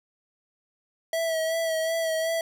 square tone with vibrato, 650 Hz, E5, 24 cents flat, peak -25 dBFS, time 1.13-2.41 s, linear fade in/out 2 ms, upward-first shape sine, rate 2.7 Hz, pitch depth 30 cents each way, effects none

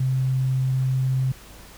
sine tone, 130.81 Hz, C3, in tune, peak -19 dBFS, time 0-1.32 s, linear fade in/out 5 ms, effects added 50 Hz sine -47 dBFS peak until 1.77 s + pink hiss -46 dBFS RMS until 1.77 s

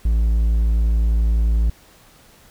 triangle tone, 55.8 Hz, A1, 25 cents sharp, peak -12 dBFS, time 0.05-1.7 s, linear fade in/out 5 ms, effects pink hiss -50 dBFS RMS until 2.5 s

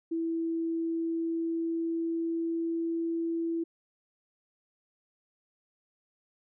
sine tone with pitch glide, 329.6 to 332.3 Hz, E4 to E4, 0 to +14 cents, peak -28 dBFS, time 0.11-3.64 s, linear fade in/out 10 ms, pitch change +14 cents, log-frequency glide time 0.61-3.07 s, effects none

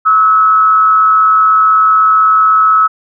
sine tone with frequency modulation, 1292 Hz, E6, 35 cents flat, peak -5 dBFS, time 0.05-2.88 s, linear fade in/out 20 ms, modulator 170 Hz, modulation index 0.33, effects none

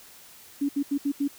sine tone bursts at uneven times, 282.8 Hz, C#4, 35 cents sharp, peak -22 dBFS, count 5, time 0.61-0.69 / 0.76-0.83 / 0.91-0.98 / 1.05-1.12 / 1.2-1.28 s, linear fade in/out 10 ms, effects white hiss -50 dBFS RMS until 1.38 s

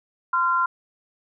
sine tone pair together, 1033 / 1378.9 Hz, C6 / F6, -22 / -22 cents, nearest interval perfect fourth, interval 500 cents, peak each -21 dBFS, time 0.33-0.66 s, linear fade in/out 5 ms, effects none

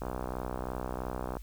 click train, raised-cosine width 1 ms, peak -21 dBFS, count 86, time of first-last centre 0.02-1.369 s, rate 63 Hz, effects added 50 Hz sine -41 dBFS peak until 1.42 s + white hiss -60 dBFS RMS until 1.42 s

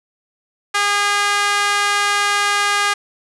sawtooth tone with high-pass filter, 407.8 Hz, G#4, 32 cents flat, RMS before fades -17 dBFS, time 0.74-2.94 s, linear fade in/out 10 ms, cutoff 1300 Hz, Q 1.5, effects resampled to 24000 Hz + 7-bit

